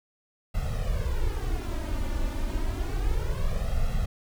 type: noise with flanger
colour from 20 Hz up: brown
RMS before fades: -27 dBFS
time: 0.54-4.06 s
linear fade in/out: 10 ms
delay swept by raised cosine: 1.5 to 3.4 ms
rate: 0.3 Hz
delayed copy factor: +1
effects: none